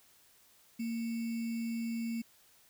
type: tone with sample-and-hold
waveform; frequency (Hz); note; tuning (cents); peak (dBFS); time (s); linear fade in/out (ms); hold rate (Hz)
sine; 230; A#3; -23; -33; 0.79-2.22; 10; 2450
effects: white hiss -64 dBFS RMS until 2.69 s